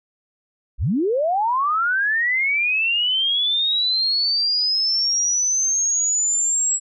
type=linear sweep; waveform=sine; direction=up; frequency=30.99 to 7750 Hz; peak=-17 dBFS; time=0.78-6.8 s; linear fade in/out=50 ms; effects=none